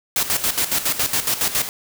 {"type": "noise with tremolo", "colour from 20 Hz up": "white", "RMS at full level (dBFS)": -19, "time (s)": [0.16, 1.69], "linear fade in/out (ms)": 2, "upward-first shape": "square", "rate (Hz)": 7.2, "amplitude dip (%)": 70, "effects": []}